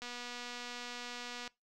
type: click train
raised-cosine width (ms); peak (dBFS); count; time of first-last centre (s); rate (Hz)
0.2; -27; 355; 0.02-1.477; 243
effects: noise-tail reverb RT60 0.2 s tail -22 dB re dry